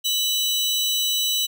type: tone pair together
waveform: sawtooth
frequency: 2987 / 3924 Hz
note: F#7 / B7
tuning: +16 / -12 cents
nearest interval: perfect fourth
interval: 472 cents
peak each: -20 dBFS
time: 0.04-1.47 s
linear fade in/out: 20 ms
effects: none